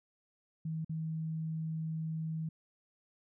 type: tone with dropouts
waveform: sine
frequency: 159.8 Hz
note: D#3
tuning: 47 cents sharp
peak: -34 dBFS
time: 0.65-2.49 s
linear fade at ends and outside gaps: 5 ms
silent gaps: 0.847-0.894 s
effects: none

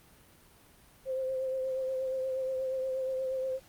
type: tone with vibrato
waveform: sine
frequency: 523.3 Hz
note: C5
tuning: in tune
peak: -30 dBFS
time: 1.05-3.6 s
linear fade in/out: 50 ms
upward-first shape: triangle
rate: 8.4 Hz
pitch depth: 30 cents each way
effects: pink hiss -59 dBFS RMS until 3.68 s + Opus 32 kbps

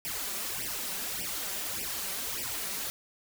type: noise with flanger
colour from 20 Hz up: white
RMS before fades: -35 dBFS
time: 0.05-2.9 s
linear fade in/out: 0 ms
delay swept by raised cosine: 0.37 to 5.27 ms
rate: 1.7 Hz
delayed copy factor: +0.95
effects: none

